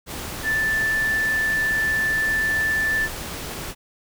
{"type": "tone in noise", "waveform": "sine", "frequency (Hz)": 1760, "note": "A6", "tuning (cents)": 0, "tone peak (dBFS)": -19, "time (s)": [0.43, 3.09], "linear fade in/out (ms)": 50, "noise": "pink", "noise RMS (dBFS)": -32, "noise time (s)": [0.06, 3.75], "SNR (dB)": 10, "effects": []}